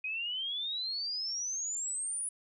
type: exponential sweep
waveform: sine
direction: up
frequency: 2489 to 9970 Hz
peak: -33 dBFS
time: 0.04-2.29 s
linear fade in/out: 5 ms
effects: none